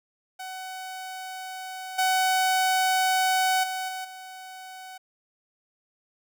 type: tone with level steps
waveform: sawtooth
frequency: 750 Hz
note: F#5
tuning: 23 cents sharp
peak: -31 / -17 / -25 / -28 / -36 dBFS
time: 0.39-4.98 s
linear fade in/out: 10 ms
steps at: 1.98 / 3.63 / 3.88 / 4.04 s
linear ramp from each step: 10 ms
effects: none

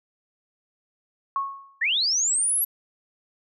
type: tone with exponential decay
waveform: sine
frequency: 1099 Hz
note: C#6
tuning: 15 cents flat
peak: -20 dBFS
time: 1.36-1.81 s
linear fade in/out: 1 ms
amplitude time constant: 97 ms
type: linear sweep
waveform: sine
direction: up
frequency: 1691 to 11710 Hz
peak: -20 dBFS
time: 1.81-2.65 s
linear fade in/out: 10 ms
effects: none

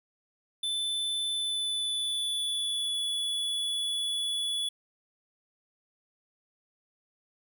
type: tone with pitch glide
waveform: square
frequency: 3520 to 3416 Hz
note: A7 to G#7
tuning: 0 to +48 cents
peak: -29 dBFS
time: 0.63-4.69 s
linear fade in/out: 5 ms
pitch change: -52 cents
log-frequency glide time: 1.32-2.98 s
effects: none

